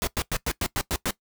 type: noise bursts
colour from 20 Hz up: pink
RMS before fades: -26 dBFS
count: 8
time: 0.02-1.107 s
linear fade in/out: 0 ms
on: 51 ms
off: 97 ms
effects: noise-tail reverb RT60 0.1 s tail -19 dB re dry